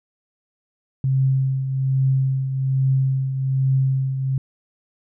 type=tone with tremolo; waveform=sine; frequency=133.3 Hz; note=C3; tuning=33 cents sharp; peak=-14 dBFS; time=1.04-4.38 s; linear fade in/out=2 ms; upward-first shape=triangle; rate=1.2 Hz; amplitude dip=60%; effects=none